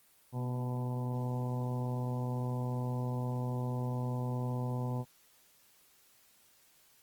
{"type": "harmonic tone with a mistuned harmonic", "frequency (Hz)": 125, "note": "B2", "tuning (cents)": 21, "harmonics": [1, 2, 3, 4, 5, 6, 7, 8], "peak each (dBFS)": [-33, -40, -47, -45, -49, -50, -47, -50], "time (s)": [0.32, 5.05], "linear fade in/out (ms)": 50, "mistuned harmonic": 2, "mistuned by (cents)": -36, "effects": ["white hiss -65 dBFS RMS until 7.02 s", "Opus 24 kbps"]}